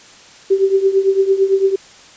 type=tone with tremolo; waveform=sine; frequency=388 Hz; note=G4; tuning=18 cents flat; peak=-7 dBFS; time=0.5-1.76 s; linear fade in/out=10 ms; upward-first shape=triangle; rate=8.9 Hz; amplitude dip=85%; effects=white hiss -42 dBFS RMS until 2.16 s + resampled to 16000 Hz